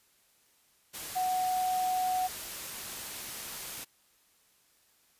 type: tone in noise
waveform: sine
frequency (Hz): 740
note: F#5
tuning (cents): 0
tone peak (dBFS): -27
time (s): 1.15-2.28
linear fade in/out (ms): 20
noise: white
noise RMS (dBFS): -40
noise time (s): 0.93-3.85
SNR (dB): +10
effects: white hiss -67 dBFS RMS until 5.19 s + resampled to 32000 Hz